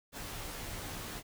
pink noise with comb filter, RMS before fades -42 dBFS, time 0.12-1.23 s, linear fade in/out 50 ms, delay 15 ms, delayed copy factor -0.65, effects none

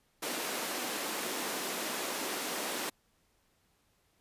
pink high-pass noise, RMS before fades -36 dBFS, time 0.22-2.9 s, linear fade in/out 10 ms, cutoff 250 Hz, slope 24 dB/octave, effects pink hiss -72 dBFS RMS until 4.2 s + resampled to 32000 Hz

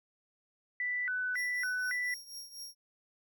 sine tone with vibrato, 1722 Hz, A6, 38 cents flat, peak -31 dBFS, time 0.8-2.14 s, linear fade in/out 2 ms, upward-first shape square, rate 1.8 Hz, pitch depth 240 cents each way
sawtooth tone with tremolo, 5588 Hz, F8, in tune, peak -38 dBFS, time 1.34-2.75 s, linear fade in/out 50 ms, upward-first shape triangle, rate 4.1 Hz, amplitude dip 80%
effects none

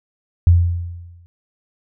sine tone with exponential decay, 86.4 Hz, F2, 18 cents flat, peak -5 dBFS, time 0.47-1.26 s, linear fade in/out 0 ms, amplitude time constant 170 ms, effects none

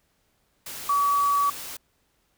sine tone in noise, 1140 Hz, C#6, 48 cents sharp, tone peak -19 dBFS, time 0.89-1.5 s, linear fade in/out 5 ms, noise white, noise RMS -37 dBFS, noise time 0.66-1.77 s, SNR +15 dB, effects pink hiss -69 dBFS RMS until 2.37 s

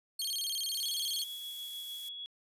sawtooth tone with vibrato, 3729 Hz, A#7, in tune, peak -30 dBFS, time 0.19-1.24 s, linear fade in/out 5 ms, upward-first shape square, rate 18 Hz, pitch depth 270 cents each way
violet noise, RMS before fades -45 dBFS, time 0.73-2.09 s, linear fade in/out 5 ms
sine tone with tremolo, 3356 Hz, G#7, 17 cents sharp, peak -39 dBFS, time 0.83-2.26 s, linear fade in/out 0 ms, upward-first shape sine, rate 6.6 Hz, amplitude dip 25%
effects resampled to 32000 Hz

